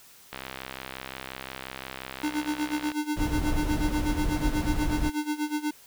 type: click train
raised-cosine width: 0.3 ms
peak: -19 dBFS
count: 171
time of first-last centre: 0.33-2.918 s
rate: 65.7 Hz
type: tone with tremolo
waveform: square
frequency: 300 Hz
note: D4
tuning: 37 cents sharp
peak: -25 dBFS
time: 2.23-5.71 s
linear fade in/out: 5 ms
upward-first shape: sine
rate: 8.2 Hz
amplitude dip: 85%
type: noise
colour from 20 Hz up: brown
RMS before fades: -28 dBFS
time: 3.16-5.1 s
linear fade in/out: 10 ms
effects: white hiss -53 dBFS RMS until 5.86 s

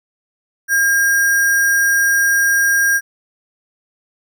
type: tone with sample-and-hold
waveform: sine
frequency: 1614 Hz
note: G#6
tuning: 50 cents flat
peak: -11 dBFS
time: 0.68-3.01 s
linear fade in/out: 50 ms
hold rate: 7350 Hz
effects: none

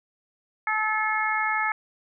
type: harmonic tone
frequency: 432.4 Hz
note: A4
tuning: 30 cents flat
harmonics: 2 / 3 / 4 / 5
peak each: -28 / -28 / -28 / -28 dBFS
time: 0.67-1.72 s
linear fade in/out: 2 ms
effects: none

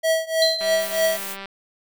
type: tone with tremolo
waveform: square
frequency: 647 Hz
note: E5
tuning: 32 cents flat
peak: -16 dBFS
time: 0.03-1.18 s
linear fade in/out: 20 ms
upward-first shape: triangle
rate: 3.2 Hz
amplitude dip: 95%
type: tone with exponential decay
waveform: sine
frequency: 4086 Hz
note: C8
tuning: 42 cents flat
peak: -16 dBFS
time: 0.42-1.11 s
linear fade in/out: 1 ms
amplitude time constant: 150 ms
type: click train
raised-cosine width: 0.3 ms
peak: -19 dBFS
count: 167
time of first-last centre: 0.61-1.457 s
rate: 196 Hz
type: noise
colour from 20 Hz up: blue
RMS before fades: -32 dBFS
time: 0.78-1.37 s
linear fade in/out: 50 ms
effects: none

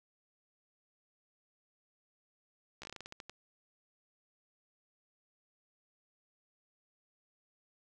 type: slowing click train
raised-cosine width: 0.2 ms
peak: -28 dBFS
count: 12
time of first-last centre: 2.82-3.296 s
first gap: 14 ms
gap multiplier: 1.21
effects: none

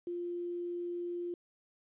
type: tone with quantisation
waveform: sine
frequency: 349.2 Hz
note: F4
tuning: in tune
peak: -35 dBFS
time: 0.07-1.34 s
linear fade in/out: 2 ms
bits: 10
effects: resampled to 8000 Hz

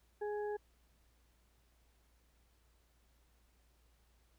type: harmonic tone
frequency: 416.9 Hz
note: G#4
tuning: 7 cents sharp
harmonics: 1 / 2 / 4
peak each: -37 / -45 / -52 dBFS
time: 0.21-0.57 s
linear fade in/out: 10 ms
effects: added 58 Hz sine -69 dBFS peak until 4.38 s + pink hiss -75 dBFS RMS until 4.38 s

